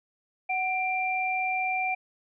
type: tone pair together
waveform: sine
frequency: 745.9 / 2368 Hz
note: F#5 / D7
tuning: +14 / +14 cents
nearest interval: octave + minor sixth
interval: 2000 cents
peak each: -28 dBFS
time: 0.49-1.95 s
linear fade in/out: 10 ms
effects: none